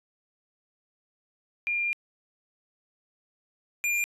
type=tone pair in turn; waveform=sine / square; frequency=2401 / 2401 Hz; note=D7 / D7; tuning=+38 / +38 cents; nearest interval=unison; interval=0 cents; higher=neither; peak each=-25 dBFS; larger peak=neither; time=1.67-1.93 / 3.84-4.04 s; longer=first; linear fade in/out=0 ms; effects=resampled to 32000 Hz